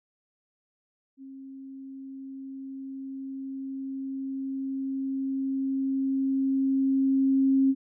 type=tone with level ramp; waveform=sine; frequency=268.8 Hz; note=C4; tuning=47 cents sharp; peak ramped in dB=-41 to -18 dBFS; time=1.17-7.75 s; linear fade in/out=50 ms; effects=none